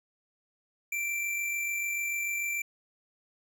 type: tone with amplitude modulation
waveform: square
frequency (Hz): 2349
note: D7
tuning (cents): 0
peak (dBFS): -29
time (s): 0.92-2.62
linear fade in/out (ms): 5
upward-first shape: sine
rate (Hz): 46.8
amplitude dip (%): 30
effects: none